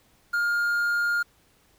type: tone with quantisation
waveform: triangle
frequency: 1413 Hz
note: F6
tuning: 20 cents sharp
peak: -20 dBFS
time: 0.33-1.23 s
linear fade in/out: 10 ms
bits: 8
effects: pink hiss -62 dBFS RMS until 1.78 s